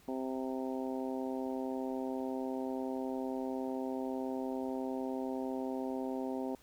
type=harmonic tone; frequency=130.81 Hz; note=C3; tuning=in tune; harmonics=2 / 3 / 4 / 5 / 6 / 7; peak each=-37 / -41 / -43 / -45 / -47 / -48 dBFS; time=0.08-6.55 s; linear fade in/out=2 ms; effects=pink hiss -63 dBFS RMS until 6.62 s